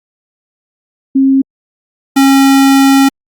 sine / square tone pair in turn, 268.9 / 272.3 Hz, C4 / C#4, +47 / -31 cents, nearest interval unison, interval 22 cents, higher second, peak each -5 dBFS, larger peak neither, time 1.15-1.42 / 2.16-3.09 s, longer second, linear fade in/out 10 ms, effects Opus 48 kbps

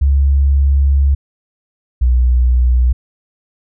sine tone pair in turn, 69.3 / 61.74 Hz, C#2 / B1, 0 / 0 cents, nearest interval major second, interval 200 cents, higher first, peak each -8 dBFS, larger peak neither, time 0.01-1.15 / 2.01-2.93 s, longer first, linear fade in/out 10 ms, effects none

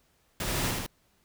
pink noise with echo, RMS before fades -32 dBFS, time 0.4-0.71 s, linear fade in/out 2 ms, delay 77 ms, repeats 2, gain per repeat -2 dB, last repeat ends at 0.864 s, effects pink hiss -68 dBFS RMS until 1.24 s

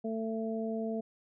harmonic tone, 222.9 Hz, A3, 23 cents sharp, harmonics 1 / 2 / 3, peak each -34 / -37 / -39 dBFS, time 0.04-1.01 s, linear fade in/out 10 ms, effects none

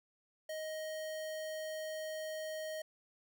square tone, 626 Hz, D#5, 10 cents sharp, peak -40 dBFS, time 0.49-2.82 s, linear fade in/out 5 ms, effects none

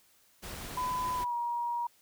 pink noise, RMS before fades -42 dBFS, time 0.42-1.25 s, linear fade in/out 20 ms
sine tone with pitch glide, 1003 to 950.5 Hz, B5 to A#5, +26 to +33 cents, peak -30 dBFS, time 0.77-1.87 s, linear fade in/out 5 ms, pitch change -93 cents, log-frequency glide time 1.15-1.34 s
effects white hiss -65 dBFS RMS until 2.01 s

